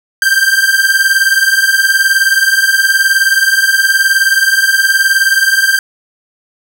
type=beating tone pair; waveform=45% pulse; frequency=1568 / 1587 Hz; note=G6 / G6; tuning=0 / +21 cents; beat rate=19 Hz; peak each=-11 dBFS; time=0.22-5.79 s; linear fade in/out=2 ms; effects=none